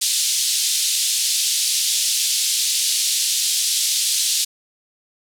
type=band-pass noise; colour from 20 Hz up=pink; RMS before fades=-20 dBFS; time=0.01-4.45 s; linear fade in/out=10 ms; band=3500 to 11000 Hz; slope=24 dB/octave; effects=none